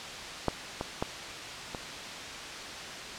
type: clicks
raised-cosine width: 1 ms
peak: -11 / -18 / -14 / -21 dBFS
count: 4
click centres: 0.483 / 0.811 / 1.025 / 1.748 s
effects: white hiss -39 dBFS RMS until 3.18 s + low-pass 5000 Hz 12 dB/octave